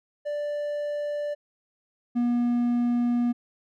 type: tone pair in turn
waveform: triangle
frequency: 587.3 / 240.6 Hz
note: D5 / B3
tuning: 0 / -45 cents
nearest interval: octave + minor third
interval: 1545 cents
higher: first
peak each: -25 / -19 dBFS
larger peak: second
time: 0.25-1.35 / 2.15-3.33 s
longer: second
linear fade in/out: 20 ms
effects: none